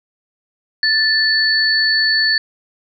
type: tone pair together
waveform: sine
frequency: 1760 / 4455 Hz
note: A6 / C#8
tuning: 0 / +8 cents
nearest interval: octave + major third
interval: 1608 cents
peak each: -15 dBFS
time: 0.83-2.38 s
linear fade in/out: 2 ms
effects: none